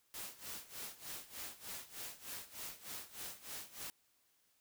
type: noise with tremolo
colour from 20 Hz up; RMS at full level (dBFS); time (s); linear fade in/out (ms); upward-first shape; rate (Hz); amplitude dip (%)
white; -45; 0.14-3.9; 0; sine; 3.3; 85
effects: white hiss -75 dBFS RMS until 4.6 s